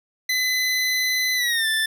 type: tone with pitch glide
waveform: 25% pulse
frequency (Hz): 2017 to 1766.1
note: B6 to A6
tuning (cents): +36 to +6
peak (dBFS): -16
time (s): 0.29-1.86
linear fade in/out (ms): 5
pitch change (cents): -230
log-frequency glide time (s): 1.35-1.67
effects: none